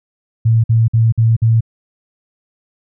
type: tone bursts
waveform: sine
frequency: 113.5 Hz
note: A#2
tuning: 46 cents flat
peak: -8 dBFS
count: 5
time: 0.45-1.608 s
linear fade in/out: 10 ms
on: 190 ms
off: 52 ms
effects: none